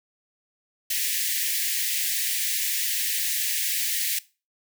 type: high-pass noise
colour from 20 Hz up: white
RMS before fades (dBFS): -26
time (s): 0.9-4.19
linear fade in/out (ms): 5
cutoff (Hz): 1700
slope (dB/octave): 96
effects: noise-tail reverb RT60 0.3 s tail -19 dB re dry